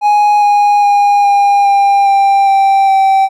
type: tone with pitch steps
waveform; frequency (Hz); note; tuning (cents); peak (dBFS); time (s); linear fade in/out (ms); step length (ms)
triangle; 830.6 / 822.5 / 814.4 / 806.5 / 798.6 / 790.8 / 783.1 / 775.4; G#5 / G#5 / G#5 / G5 / G5 / G5 / G5 / G5; 0 / -17 / -34 / +49 / +32 / +15 / -2 / -19; -4; 0.01-3.29; 50; 410
effects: none